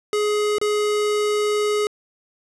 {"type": "tone with dropouts", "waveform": "square", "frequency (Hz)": 419, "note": "G#4", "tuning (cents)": 15, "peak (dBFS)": -19, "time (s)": [0.13, 1.87], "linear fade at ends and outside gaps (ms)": 1, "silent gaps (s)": [0.584, 0.614], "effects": ["resampled to 24000 Hz", "10-bit"]}